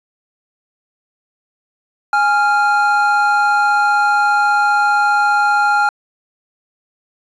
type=tone pair together; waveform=triangle; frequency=828.2 / 1392 Hz; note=G#5 / F6; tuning=-5 / -6 cents; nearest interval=major sixth; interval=899 cents; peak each=-12 dBFS; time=2.13-5.89 s; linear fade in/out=2 ms; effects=resampled to 22050 Hz + 8-bit